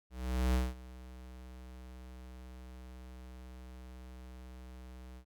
square tone with ADSR envelope, 63 Hz, B1, 35 cents sharp, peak -27 dBFS, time 0.1-5.25 s, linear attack 440 ms, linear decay 200 ms, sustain -21 dB, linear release 80 ms, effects none

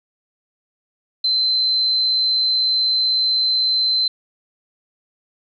sine tone, 4079 Hz, C8, 45 cents flat, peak -15 dBFS, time 1.24-4.08 s, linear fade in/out 5 ms, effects none

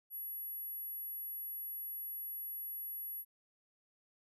sine tone, 11440 Hz, F9, 41 cents sharp, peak -40 dBFS, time 0.1-3.25 s, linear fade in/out 50 ms, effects none

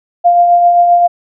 sine tone with tremolo, 698.5 Hz, F5, in tune, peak -3 dBFS, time 0.24-1.08 s, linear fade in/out 20 ms, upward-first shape triangle, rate 7.6 Hz, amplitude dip 40%, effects none

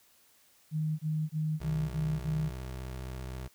sine tone bursts, 155.2 Hz, D#3, 4 cents flat, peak -28 dBFS, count 6, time 0.71-2.51 s, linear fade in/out 50 ms, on 280 ms, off 24 ms
25% pulse tone with vibrato, 64 Hz, C2, 38 cents flat, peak -34 dBFS, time 1.6-3.48 s, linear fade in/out 10 ms, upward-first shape triangle, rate 15 Hz, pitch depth 44 cents each way
effects white hiss -64 dBFS RMS until 3.54 s

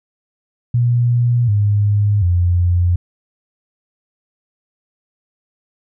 sine tone with pitch steps, 120.5 / 103.1 / 88.21 Hz, B2 / G#2 / F2, -42 / -12 / +18 cents, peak -11 dBFS, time 0.74-2.96 s, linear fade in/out 5 ms, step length 740 ms, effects none

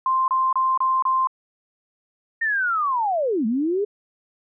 sine tone bursts, 1046.5 Hz, C6, in tune, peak -17 dBFS, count 5, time 0.06-1.272 s, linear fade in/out 2 ms, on 220 ms, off 28 ms
sine linear two-way sweep, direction down then up, 1846 to 209.1 to 424.2 Hz, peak -19 dBFS, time 2.41-3.85 s, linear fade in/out 10 ms, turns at 3.46 s
effects none

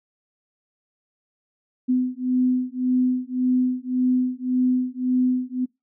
sine beating tone pair, 252.1 / 253.9 Hz, B3 / B3, +36 / +48 cents, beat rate 1.8 Hz, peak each -22 dBFS, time 1.88-5.66 s, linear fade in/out 20 ms, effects noise-tail reverb RT60 0.2 s tail -23 dB re dry

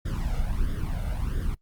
brown noise with flanger, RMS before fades -27 dBFS, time 0.05-1.55 s, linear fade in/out 10 ms, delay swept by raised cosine 0.58 to 1.43 ms, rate 1.5 Hz, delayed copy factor +0.85, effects noise-tail reverb RT60 0.1 s tail -21 dB re dry + Opus 48 kbps

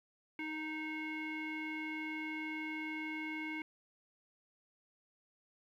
square tone with low-pass filter, 311.1 Hz, D#4, in tune, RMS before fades -41 dBFS, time 0.39-3.62 s, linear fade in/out 2 ms, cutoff 2300 Hz, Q 8.8, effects 12-bit

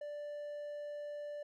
triangle tone, 587.3 Hz, D5, in tune, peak -39 dBFS, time 0.01-1.43 s, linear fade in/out 5 ms, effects none

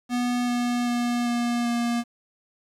square tone with pitch steps, 244.7 / 242.7 / 240.8 / 238.8 / 236.9 Hz, B3 / B3 / B3 / A#3 / A#3, -16 / -30 / -44 / +42 / +28 cents, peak -23 dBFS, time 0.09-2.04 s, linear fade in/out 50 ms, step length 390 ms, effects low-pass 10000 Hz 12 dB/octave + 9-bit

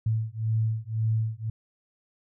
sine beating tone pair, 110 / 111.9 Hz, A2 / A2, 0 / +30 cents, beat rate 1.9 Hz, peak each -27 dBFS, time 0.06-1.5 s, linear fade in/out 5 ms, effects none

